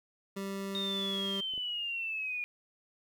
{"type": "tone", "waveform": "25% pulse", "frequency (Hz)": 196, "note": "G3", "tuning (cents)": 0, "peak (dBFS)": -32, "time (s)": [0.36, 1.41], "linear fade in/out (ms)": 10}
{"type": "exponential sweep", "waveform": "sine", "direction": "down", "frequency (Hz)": [3700, 2427], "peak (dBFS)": -33, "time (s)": [0.75, 2.44], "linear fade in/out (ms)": 0}
{"type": "clicks", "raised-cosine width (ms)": 2, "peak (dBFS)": [-41, -37], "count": 2, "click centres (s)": [1.537, 1.578]}
{"effects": ["11-bit"]}